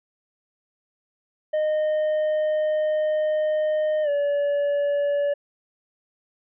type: tone with pitch glide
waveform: triangle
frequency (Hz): 615 to 573.8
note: D#5 to D5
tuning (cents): -20 to -40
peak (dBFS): -18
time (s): 1.53-5.34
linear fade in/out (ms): 10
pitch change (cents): -120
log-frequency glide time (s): 4.03-4.09
effects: resampled to 8000 Hz